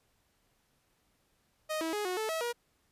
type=tone with pitch steps; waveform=sawtooth; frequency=622 / 324.3 / 417.2 / 365 / 436.9 / 646 / 477.2 Hz; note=D#5 / E4 / G#4 / F#4 / A4 / E5 / A#4; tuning=-1 / -28 / +8 / -24 / -12 / -35 / +41 cents; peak=-28 dBFS; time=1.69-2.53 s; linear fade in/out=20 ms; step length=120 ms; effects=pink hiss -73 dBFS RMS until 2.91 s + resampled to 32000 Hz